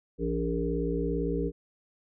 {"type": "harmonic tone with a mistuned harmonic", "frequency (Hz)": 57.7, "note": "A#1", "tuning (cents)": -17, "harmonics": [1, 3, 5, 7, 8], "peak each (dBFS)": [-33, -33, -33, -33, -33], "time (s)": [0.18, 1.52], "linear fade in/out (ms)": 50, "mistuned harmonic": 3, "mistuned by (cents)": -27, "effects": []}